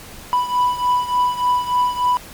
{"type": "beating tone pair", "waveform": "triangle", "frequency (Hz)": [987.8, 991.2], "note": ["B5", "B5"], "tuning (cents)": [0, 6], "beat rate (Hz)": 3.4, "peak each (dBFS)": [-15, -19], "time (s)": [0.33, 2.17], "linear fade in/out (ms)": 0, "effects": ["pink hiss -38 dBFS RMS until 2.33 s", "MP3 96 kbps"]}